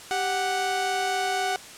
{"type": "tone pair together", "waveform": "sawtooth", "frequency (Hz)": [392, 740], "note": ["G4", "F#5"], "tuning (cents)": [0, 0], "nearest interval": "major seventh", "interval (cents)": 1100, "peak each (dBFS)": [-27, -21], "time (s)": [0.11, 1.56], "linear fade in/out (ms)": 0, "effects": ["white hiss -43 dBFS RMS until 1.77 s", "low-pass 9000 Hz 12 dB/octave"]}